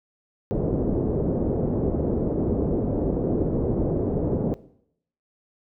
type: low-pass noise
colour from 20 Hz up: white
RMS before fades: -24 dBFS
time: 0.51-4.54 s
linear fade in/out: 0 ms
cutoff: 460 Hz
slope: 24 dB/octave
effects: noise-tail reverb RT60 0.7 s tail -18 dB re dry